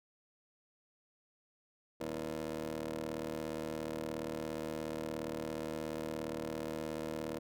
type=ring-modulated tone; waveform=20% pulse; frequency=77.1 Hz; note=D#2; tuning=15 cents flat; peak=-30 dBFS; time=2-7.39 s; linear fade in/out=10 ms; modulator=405 Hz; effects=none